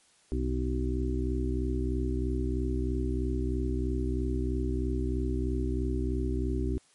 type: harmonic tone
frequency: 63.1 Hz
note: B1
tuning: 38 cents sharp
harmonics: 1 / 2 / 4 / 5 / 6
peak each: -29 / -36 / -35 / -36 / -36 dBFS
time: 0.32-6.78 s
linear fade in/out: 0 ms
effects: white hiss -63 dBFS RMS until 6.94 s + MP3 48 kbps